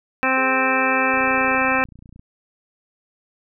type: harmonic tone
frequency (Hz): 261.5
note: C4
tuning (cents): -1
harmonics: 1 / 2 / 3 / 4 / 5 / 6 / 7 / 9 / 10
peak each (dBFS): -25 / -25 / -25 / -25 / -25 / -25 / -25 / -25 / -25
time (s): 0.23-1.84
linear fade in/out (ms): 0
type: tone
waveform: sine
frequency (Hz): 415.3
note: G#4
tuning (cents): 0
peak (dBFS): -32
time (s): 0.37-1.56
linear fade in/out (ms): 5
type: click train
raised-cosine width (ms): 5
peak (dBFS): -31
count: 32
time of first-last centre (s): 1.14-2.194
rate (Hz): 29.4
effects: none